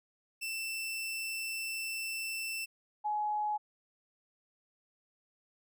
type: tone pair in turn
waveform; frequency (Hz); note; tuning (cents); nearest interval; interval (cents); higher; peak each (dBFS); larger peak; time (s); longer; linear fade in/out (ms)
sawtooth / sine; 2669 / 842.4; E7 / G#5; +21 / +24; octave + minor sixth; 1997; first; -32 / -30; second; 0.41-2.66 / 3.04-3.58; first; 20
effects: none